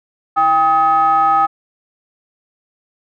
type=ring-modulated tone; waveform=triangle; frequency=234.3 Hz; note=A#3; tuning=9 cents sharp; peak=-5 dBFS; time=0.36-1.47 s; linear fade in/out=20 ms; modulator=1030 Hz; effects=none